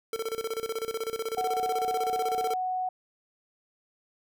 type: tone with tremolo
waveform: square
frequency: 450 Hz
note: A4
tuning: 39 cents sharp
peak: -29 dBFS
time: 0.13-2.54 s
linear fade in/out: 2 ms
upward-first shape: square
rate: 16 Hz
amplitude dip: 80%
type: tone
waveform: sine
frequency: 740 Hz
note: F#5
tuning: in tune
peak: -27 dBFS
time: 1.37-2.89 s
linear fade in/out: 5 ms
effects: none